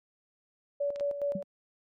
sine tone with tremolo, 571 Hz, D5, 49 cents flat, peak -27 dBFS, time 0.8-1.43 s, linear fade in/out 10 ms, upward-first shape square, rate 4.8 Hz, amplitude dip 60%
clicks, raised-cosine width 0.2 ms, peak -29 / -29 dBFS, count 2, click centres 0.96 / 0.998 s
sine tone with exponential decay, 192.8 Hz, G3, 28 cents flat, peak -28 dBFS, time 1.35-1.44 s, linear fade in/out 5 ms, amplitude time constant 18 ms
effects none

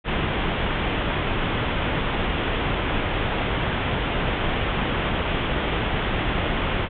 pink low-pass noise, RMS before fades -24 dBFS, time 0.04-6.89 s, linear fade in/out 50 ms, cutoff 3500 Hz, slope 96 dB/octave, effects none

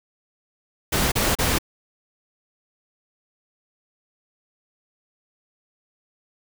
pink noise bursts, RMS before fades -21 dBFS, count 3, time 0.92-1.586 s, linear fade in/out 10 ms, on 200 ms, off 33 ms, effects none

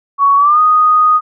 sine tone with pitch glide, 1119 to 1241.6 Hz, C#6 to D#6, +16 to -4 cents, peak -6 dBFS, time 0.18-1.21 s, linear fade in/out 50 ms, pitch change +180 cents, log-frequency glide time 0.37-0.6 s, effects none

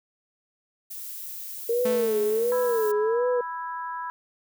violet noise, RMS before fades -37 dBFS, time 0.9-2.92 s, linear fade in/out 10 ms
sine tone with vibrato, 456.9 Hz, A#4, 35 cents flat, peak -21 dBFS, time 1.69-3.41 s, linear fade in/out 5 ms, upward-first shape sine, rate 1.4 Hz, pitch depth 150 cents each way
sawtooth tone with exponential decay, 220 Hz, A3, in tune, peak -23 dBFS, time 1.85-3.42 s, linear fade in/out 5 ms, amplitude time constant 340 ms
harmonic tone, 329.6 Hz, E4, in tune, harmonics 3 / 4 / 5, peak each -31 / -39 / -39 dBFS, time 2.52-4.1 s, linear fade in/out 0 ms
effects none

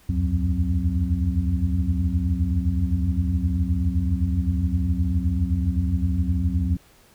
sine tone cluster, 71.5 / 83.1 / 90.8 / 182.2 / 264.1 Hz, D2 / E2 / F#2 / F#3 / C4, -46 / +15 / -32 / -26 / +16 cents, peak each -25 / -24 / -26 / -27 / -31 dBFS, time 0.09-6.77 s, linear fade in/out 5 ms, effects pink hiss -55 dBFS RMS until 7.14 s

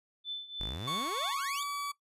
sine tone with tremolo, 3520 Hz, A7, in tune, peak -33 dBFS, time 0.24-1.37 s, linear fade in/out 50 ms, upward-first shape triangle, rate 3.2 Hz, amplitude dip 85%
sawtooth exponential sweep, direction up, 40.79 to 3704 Hz, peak -34 dBFS, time 0.6-1.63 s, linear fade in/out 0 ms
40% pulse tone with pitch glide, 1108.7 to 1143.8 Hz, C#6 to D6, 0 to -46 cents, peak -33 dBFS, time 0.87-1.92 s, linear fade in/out 10 ms, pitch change +54 cents, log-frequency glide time 1.48-1.62 s
effects noise-tail reverb RT60 0.1 s tail -18 dB re dry + resampled to 32000 Hz

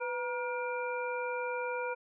harmonic tone with a mistuned harmonic, 475.2 Hz, A#4, 33 cents sharp, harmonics 1 / 2 / 3 / 5, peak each -35 / -38 / -40 / -42 dBFS, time 0-1.95 s, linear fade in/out 20 ms, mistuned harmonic 1, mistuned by +79 cents, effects none

